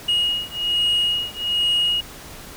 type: beating tone pair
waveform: sine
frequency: 2879 / 2880.2 Hz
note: F#7 / F#7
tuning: -48 / -47 cents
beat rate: 1.2 Hz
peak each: -20 dBFS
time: 0.08-2.01 s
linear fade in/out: 10 ms
effects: tanh soft clip ceiling -14 dBFS + pink hiss -39 dBFS RMS until 2.56 s